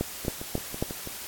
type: two click trains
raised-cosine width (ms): 2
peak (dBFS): -12 / -23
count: 4 / 6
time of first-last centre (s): 0.01-0.825 / 0.25-1.074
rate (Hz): 3.68 / 6.07
effects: white hiss -39 dBFS RMS until 1.27 s + AAC 64 kbps